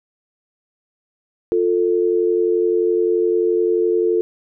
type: tone pair together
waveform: sine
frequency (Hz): 352.4 / 444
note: F4 / A4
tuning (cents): +16 / +16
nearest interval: major third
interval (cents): 400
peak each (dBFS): -17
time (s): 1.52-4.21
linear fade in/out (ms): 0
effects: none